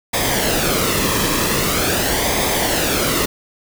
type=noise with flanger; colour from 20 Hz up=pink; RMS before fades=-18 dBFS; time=0.13-3.26 s; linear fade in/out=10 ms; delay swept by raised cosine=0.7 to 1.4 ms; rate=0.44 Hz; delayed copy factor=-0.55; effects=none